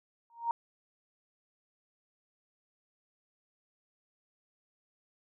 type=tone with exponential growth; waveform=sine; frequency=932.3 Hz; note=A#5; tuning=in tune; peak=-24 dBFS; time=0.3-0.51 s; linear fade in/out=1 ms; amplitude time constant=45 ms; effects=none